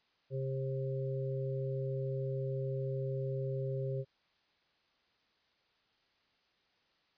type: harmonic tone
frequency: 133.4 Hz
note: C3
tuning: 34 cents sharp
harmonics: 1 / 3 / 4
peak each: -35 / -40 / -41 dBFS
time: 0.3-4.05 s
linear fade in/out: 50 ms
effects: white hiss -73 dBFS RMS until 7.17 s + resampled to 11025 Hz